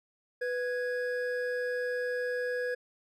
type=tone pair together; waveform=triangle; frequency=494.8 / 1661.2 Hz; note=B4 / G#6; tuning=+3 / 0 cents; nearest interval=octave + major sixth; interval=2097 cents; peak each=-29 / -34 dBFS; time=0.41-2.75 s; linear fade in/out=10 ms; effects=none